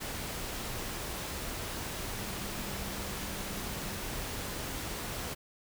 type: tone in noise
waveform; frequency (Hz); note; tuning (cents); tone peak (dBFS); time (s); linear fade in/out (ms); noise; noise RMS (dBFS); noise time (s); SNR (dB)
sine; 197.9; G3; +17; -46; 2.17-4.01; 20; pink; -38; 0-5.35; -11
effects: none